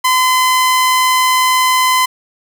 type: tone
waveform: sawtooth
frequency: 1022 Hz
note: C6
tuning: 41 cents flat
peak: -6 dBFS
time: 0.04-2.06 s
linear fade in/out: 10 ms
effects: none